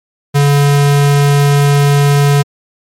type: tone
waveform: square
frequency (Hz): 142.8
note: D3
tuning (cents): -48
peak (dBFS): -7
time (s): 0.34-2.43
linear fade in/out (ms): 20
effects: MP3 64 kbps